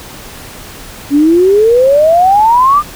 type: exponential sweep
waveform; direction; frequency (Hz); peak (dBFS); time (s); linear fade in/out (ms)
sine; up; 276.4 to 1222; -4; 1.1-2.83; 50
effects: pink hiss -30 dBFS RMS until 2.95 s